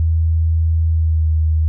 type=tone with pitch glide; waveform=sine; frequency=81.1 to 78.93 Hz; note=E2 to D#2; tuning=-28 to +25 cents; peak=-12 dBFS; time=0-1.68 s; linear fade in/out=0 ms; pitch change=-47 cents; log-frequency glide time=0.88-1.28 s; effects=none